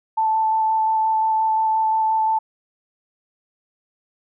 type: tone with vibrato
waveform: sine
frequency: 880 Hz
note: A5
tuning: in tune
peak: -16 dBFS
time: 0.17-2.39 s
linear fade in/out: 10 ms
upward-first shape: square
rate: 5.7 Hz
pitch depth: 8 cents each way
effects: none